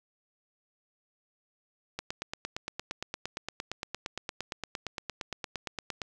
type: click train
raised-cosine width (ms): 0.2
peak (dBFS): -17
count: 36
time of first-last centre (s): 1.99-6.018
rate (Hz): 8.69
effects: 9-bit